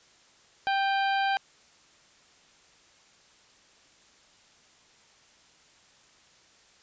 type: harmonic tone with a mistuned harmonic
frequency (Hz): 784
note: G5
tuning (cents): 0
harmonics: 1 / 2 / 3 / 4 / 5 / 6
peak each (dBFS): -25 / -30 / -37 / -37 / -42 / -44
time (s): 0.67-1.37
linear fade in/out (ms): 0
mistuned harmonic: 3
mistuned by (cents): +41
effects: white hiss -59 dBFS RMS until 6.82 s + resampled to 16000 Hz